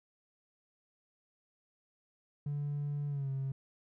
triangle tone with pitch glide, 144.8 to 135.1 Hz, D3 to C#3, -24 to -44 cents, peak -30 dBFS, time 2.46-3.52 s, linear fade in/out 5 ms, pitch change -120 cents, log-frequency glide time 3.08-3.3 s, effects tanh soft clip ceiling -29 dBFS

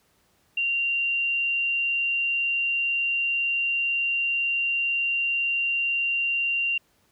sine tone, 2769 Hz, F7, 15 cents flat, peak -22 dBFS, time 0.57-6.78 s, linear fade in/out 5 ms, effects pink hiss -65 dBFS RMS until 7.11 s + high-pass 60 Hz 12 dB/octave

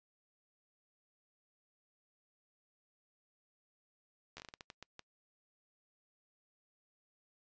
slowing click train, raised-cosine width 0.2 ms, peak -30 dBFS, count 11, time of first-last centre 4.37-4.994 s, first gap 12 ms, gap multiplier 1.34, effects noise-tail reverb RT60 0.1 s tail -26 dB re dry + resampled to 16000 Hz

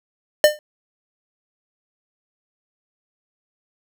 square tone with exponential decay, 602 Hz, D5, 43 cents sharp, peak -6 dBFS, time 0.44-0.59 s, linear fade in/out 1 ms, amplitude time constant 32 ms, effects none

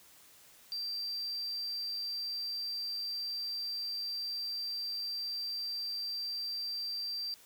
triangle tone, 4699 Hz, D8, in tune, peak -33 dBFS, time 0.72-7.34 s, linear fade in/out 0 ms, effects tanh soft clip ceiling -29 dBFS + white hiss -59 dBFS RMS until 7.45 s

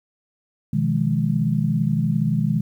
sine chord, F half-diminished seventh, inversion second, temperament just, 125.72 / 157.15 / 174.61 / 209.5 Hz, Cb3 / Eb3 / F3 / Ab3, +31 / +18 / 0 / +15 cents, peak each -24 / -21 / -27 / -23 dBFS, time 0.73-2.61 s, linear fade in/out 5 ms, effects 9-bit

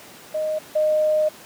sine tone pair in turn, 620 / 615 Hz, D#5 / D#5, -6 / -20 cents, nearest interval unison, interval 14 cents, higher first, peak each -21 / -16 dBFS, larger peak second, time 0.34-0.59 / 0.75-1.29 s, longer second, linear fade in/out 10 ms, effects pink hiss -43 dBFS RMS until 1.45 s + high-pass 200 Hz 12 dB/octave

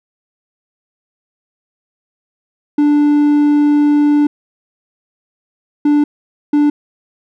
triangle tone bursts at uneven times, 293.7 Hz, D4, in tune, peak -6 dBFS, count 3, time 2.78-4.27 / 5.85-6.04 / 6.53-6.7 s, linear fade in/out 5 ms, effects none

